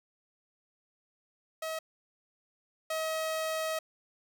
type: tone pair in turn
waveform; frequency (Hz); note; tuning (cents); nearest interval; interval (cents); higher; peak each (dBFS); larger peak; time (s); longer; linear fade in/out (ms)
sawtooth; 639 / 636.4; D#5 / D#5; +46 / +39; unison; 7; first; -30 / -27; second; 1.62-1.79 / 2.9-3.79; second; 5
effects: none